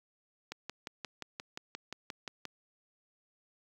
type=click train; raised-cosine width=0.2 ms; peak=-22 dBFS; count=12; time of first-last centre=0.52-2.453 s; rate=5.69 Hz; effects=high-pass 100 Hz 12 dB/octave + 9-bit